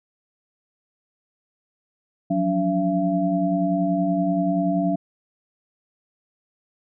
sine tone cluster, 172 / 182.5 / 287.3 / 676 Hz, F3 / F#3 / D4 / E5, -26 / -24 / -38 / +43 cents, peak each -32 / -23 / -23 / -24 dBFS, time 2.3-4.96 s, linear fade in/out 10 ms, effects none

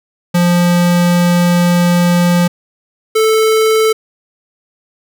square tone pair in turn, 175.1 / 439.3 Hz, F3 / A4, +5 / -3 cents, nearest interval octave + major third, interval 1592 cents, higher second, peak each -9 dBFS, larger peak neither, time 0.34-2.48 / 3.15-3.93 s, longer first, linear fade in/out 10 ms, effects none

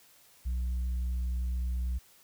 sine tone, 61.74 Hz, B1, in tune, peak -26 dBFS, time 0.45-1.99 s, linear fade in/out 20 ms, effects tanh soft clip ceiling -28 dBFS + white hiss -60 dBFS RMS until 2.23 s

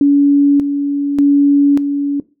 sine tone with tremolo, 284 Hz, C#4, 42 cents sharp, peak -6 dBFS, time 0.01-2.2 s, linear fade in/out 2 ms, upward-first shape square, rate 0.85 Hz, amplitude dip 55%, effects noise-tail reverb RT60 0.3 s tail -18 dB re dry

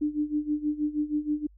sine tone with tremolo, 299 Hz, D4, 31 cents sharp, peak -22 dBFS, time 0.01-1.47 s, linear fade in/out 10 ms, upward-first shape sine, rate 6.3 Hz, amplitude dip 85%, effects added 50 Hz sine -52 dBFS peak until 1.57 s

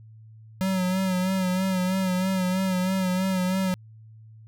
square tone with vibrato, 186.3 Hz, F#3, 12 cents sharp, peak -23 dBFS, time 0.61-3.74 s, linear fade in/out 0 ms, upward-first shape sine, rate 3.1 Hz, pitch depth 44 cents each way, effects added 110 Hz sine -45 dBFS peak until 4.47 s

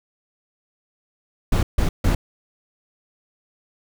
brown noise bursts, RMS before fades -17 dBFS, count 3, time 1.52-2.15 s, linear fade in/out 5 ms, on 110 ms, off 150 ms, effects none

